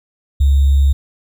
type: tone with sample-and-hold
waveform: sine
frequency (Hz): 69.3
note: C#2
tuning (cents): 0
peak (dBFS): -8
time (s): 0.4-0.93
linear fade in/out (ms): 10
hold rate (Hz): 3675
effects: none